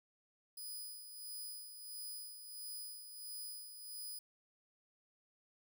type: tone with tremolo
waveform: 5% pulse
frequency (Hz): 4978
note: D#8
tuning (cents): 0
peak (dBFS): -37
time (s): 0.57-4.19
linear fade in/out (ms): 5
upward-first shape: sine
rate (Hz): 1.5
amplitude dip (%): 55
effects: none